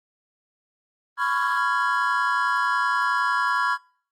triangle chord, C# dominant seventh, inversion third, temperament just, 997.9 / 1108.7 / 1385.9 / 1663.1 Hz, B5 / C#6 / E#6 / G#6, +18 / 0 / -14 / +2 cents, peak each -24 dBFS, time 1.17-3.78 s, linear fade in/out 50 ms, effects noise-tail reverb RT60 0.5 s tail -25 dB re dry + Opus 24 kbps

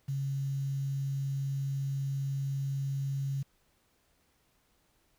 sine tone with quantisation, 137.3 Hz, C#3, 16 cents flat, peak -30 dBFS, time 0.08-3.43 s, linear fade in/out 10 ms, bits 9, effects pink hiss -71 dBFS RMS until 5.18 s

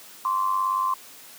sine tone pair together, 1046.5 / 1144.5 Hz, C6 / D6, 0 / -45 cents, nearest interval major second, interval 155 cents, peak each -22 / -28 dBFS, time 0.25-0.94 s, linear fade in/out 2 ms, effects white hiss -46 dBFS RMS until 1.38 s + high-pass 150 Hz 12 dB/octave

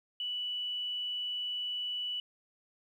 sine tone, 2960 Hz, F#7, in tune, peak -33 dBFS, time 0.2-2.2 s, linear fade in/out 2 ms, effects 11-bit

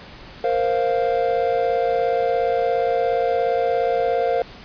triangle chord, Bb suspended second, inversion none, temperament equal, 466.2 / 523.3 / 698.5 Hz, Bb4 / C5 / F5, 0 / 0 / 0 cents, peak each -20 dBFS, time 0.44-4.42 s, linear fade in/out 2 ms, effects pink hiss -41 dBFS RMS until 4.64 s + resampled to 11025 Hz

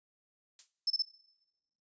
violet noise with exponential decay, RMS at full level -40 dBFS, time 0.59-0.72 s, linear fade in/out 1 ms, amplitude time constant 28 ms
sine tone bursts, 5274 Hz, E8, in tune, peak -27 dBFS, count 3, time 0.87-1.023 s, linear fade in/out 5 ms, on 33 ms, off 27 ms
effects noise-tail reverb RT60 1.0 s tail -21 dB re dry + resampled to 16000 Hz

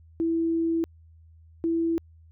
sine tone pair in turn, 330 / 331.4 Hz, E4 / E4, +2 / +9 cents, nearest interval unison, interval 7 cents, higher second, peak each -22 dBFS, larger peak neither, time 0.2-0.84 / 1.64-1.98 s, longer first, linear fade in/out 0 ms, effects added 81 Hz sine -50 dBFS peak until 2.31 s

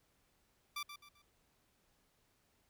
15% pulse tone with echo, 1172 Hz, D6, 4 cents flat, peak -33 dBFS, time 0.76-0.83 s, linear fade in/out 5 ms, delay 130 ms, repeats 3, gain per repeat -9 dB, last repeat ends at 1.22 s, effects pink hiss -75 dBFS RMS until 2.69 s

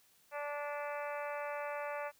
harmonic tone, 291.3 Hz, D4, 14 cents flat, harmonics 2 / 3 / 4 / 5 / 6 / 7 / 8 / 9, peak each -40 / -44 / -46 / -48 / -50 / -51 / -52 / -53 dBFS, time 0.31-2.12 s, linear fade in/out 50 ms, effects white hiss -68 dBFS RMS until 2.19 s

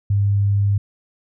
sine tone, 100.7 Hz, G2, 47 cents sharp, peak -14 dBFS, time 0.1-0.78 s, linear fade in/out 5 ms, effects none

